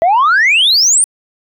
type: exponential sweep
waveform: sine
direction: up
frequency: 641 to 9450 Hz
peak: -5 dBFS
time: 0.02-1.04 s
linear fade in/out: 0 ms
effects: tanh soft clip ceiling -5 dBFS